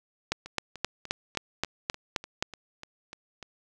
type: two click trains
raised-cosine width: 0.2 ms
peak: -9 / -24 dBFS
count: 9 / 11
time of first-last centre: 0.32-2.425 / 0.46-3.427 s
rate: 3.8 / 3.37 Hz
effects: none